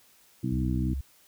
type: harmonic tone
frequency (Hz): 63.7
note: C2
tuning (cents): -46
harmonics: 2 / 3 / 4 / 5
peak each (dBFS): -30 / -32 / -33 / -34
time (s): 0.43-0.94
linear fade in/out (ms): 10
type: tone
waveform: sine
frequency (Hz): 67.4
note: C#2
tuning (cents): -48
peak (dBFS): -29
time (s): 0.52-1.01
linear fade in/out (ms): 5
effects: white hiss -60 dBFS RMS until 1.27 s